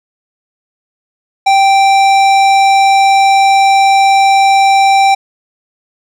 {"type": "tone with hard clipping", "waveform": "triangle", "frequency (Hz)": 783, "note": "G5", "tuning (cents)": -2, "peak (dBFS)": -7, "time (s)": [1.46, 5.15], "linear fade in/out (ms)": 10, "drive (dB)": 18, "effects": []}